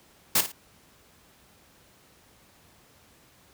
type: noise with echo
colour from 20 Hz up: white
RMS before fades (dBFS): -21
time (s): 0.35-0.41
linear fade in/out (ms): 5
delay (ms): 55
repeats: 2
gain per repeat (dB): -11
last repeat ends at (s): 0.52
effects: pink hiss -58 dBFS RMS until 3.53 s + high-pass 60 Hz 12 dB/octave